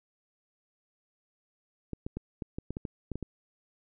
clicks, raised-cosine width 3 ms, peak -22 dBFS, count 11, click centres 1.933 / 2.065 / 2.17 / 2.422 / 2.585 / 2.706 / 2.769 / 2.852 / 3.117 / 3.156 / 3.227 s, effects none

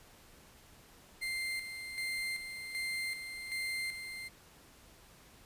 35% pulse tone with tremolo, 2093 Hz, C7, in tune, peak -33 dBFS, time 1.21-4.29 s, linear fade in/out 20 ms, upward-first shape square, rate 1.3 Hz, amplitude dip 55%, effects pink hiss -59 dBFS RMS until 5.45 s + resampled to 32000 Hz

